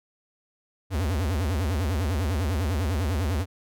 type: tone with vibrato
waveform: square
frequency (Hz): 82.8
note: E2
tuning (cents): +8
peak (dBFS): -24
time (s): 0.9-3.46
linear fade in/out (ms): 50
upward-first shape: sine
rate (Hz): 10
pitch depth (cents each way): 300
effects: none